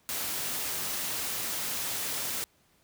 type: noise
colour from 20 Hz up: white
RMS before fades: -33 dBFS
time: 0.09-2.44 s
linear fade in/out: 0 ms
effects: pink hiss -66 dBFS RMS until 2.83 s + high-pass 60 Hz 12 dB/octave